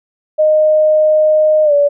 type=tone with pitch glide; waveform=sine; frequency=617 to 575.7 Hz; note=D#5 to D5; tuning=-15 to -35 cents; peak=-7 dBFS; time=0.38-1.89 s; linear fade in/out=20 ms; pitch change=-120 cents; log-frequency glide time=1.64-1.73 s; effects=none